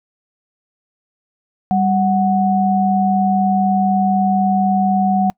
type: tone pair together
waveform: sine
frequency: 196 / 740 Hz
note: G3 / F#5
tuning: 0 / 0 cents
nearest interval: octave + major seventh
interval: 2300 cents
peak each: -15 dBFS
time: 1.71-5.3 s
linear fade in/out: 0 ms
effects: noise-tail reverb RT60 0.1 s tail -26 dB re dry